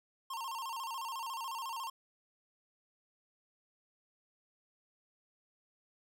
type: tone with vibrato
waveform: square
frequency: 989 Hz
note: B5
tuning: 2 cents sharp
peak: -39 dBFS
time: 0.3-1.9 s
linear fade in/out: 5 ms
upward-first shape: square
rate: 14 Hz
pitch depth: 130 cents each way
effects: none